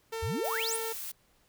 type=tone; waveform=sawtooth; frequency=451 Hz; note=A4; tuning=43 cents sharp; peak=-30 dBFS; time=0.12-0.93 s; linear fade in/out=10 ms
type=exponential sweep; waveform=sine; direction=up; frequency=69.8 to 11175 Hz; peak=-31 dBFS; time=0.22-0.77 s; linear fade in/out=10 ms
type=noise; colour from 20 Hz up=blue; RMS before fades=-39 dBFS; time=0.44-1.12 s; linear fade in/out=10 ms
effects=pink hiss -67 dBFS RMS until 1.48 s